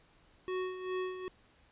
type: tone with tremolo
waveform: square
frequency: 370 Hz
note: F#4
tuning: in tune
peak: -33 dBFS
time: 0.48-1.28 s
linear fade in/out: 0 ms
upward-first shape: sine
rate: 2.5 Hz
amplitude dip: 65%
effects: pink hiss -65 dBFS RMS until 1.71 s + resampled to 8000 Hz